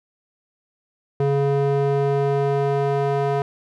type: tone with band-pass filter sweep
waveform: square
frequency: 140 Hz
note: C#3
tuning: 18 cents sharp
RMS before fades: -20 dBFS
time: 1.2-3.42 s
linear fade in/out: 2 ms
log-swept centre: 380 to 600 Hz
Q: 1.3
effects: none